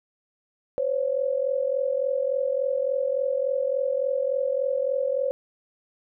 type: tone pair together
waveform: sine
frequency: 514 / 557.5 Hz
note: C5 / C#5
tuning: -31 / +10 cents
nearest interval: minor second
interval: 141 cents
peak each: -25 dBFS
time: 0.78-5.31 s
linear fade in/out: 0 ms
effects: none